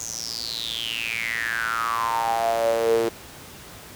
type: tone with high-pass filter sweep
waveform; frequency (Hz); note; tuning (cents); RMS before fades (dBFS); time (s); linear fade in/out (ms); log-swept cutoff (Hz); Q
sawtooth; 114.8; A#2; -26; -25; 0-3.09; 5; 6700 to 390; 9.8
effects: pink hiss -42 dBFS RMS until 3.95 s + high-pass 60 Hz 12 dB/octave